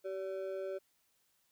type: ring-modulated tone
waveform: triangle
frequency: 478.3 Hz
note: A#4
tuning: 44 cents sharp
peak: -32 dBFS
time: 0.04-0.79 s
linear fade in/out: 20 ms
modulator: 94.2 Hz
effects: white hiss -75 dBFS RMS until 1.51 s